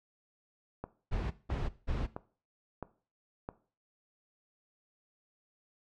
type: click train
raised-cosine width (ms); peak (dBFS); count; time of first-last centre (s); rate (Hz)
1; -24; 5; 0.84-3.489; 1.51
type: noise bursts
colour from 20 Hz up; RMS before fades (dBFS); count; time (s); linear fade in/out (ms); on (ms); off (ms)
brown; -33; 3; 1.11-2.07; 20; 200; 180
effects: noise-tail reverb RT60 0.4 s tail -17 dB re dry + low-pass 4000 Hz 12 dB/octave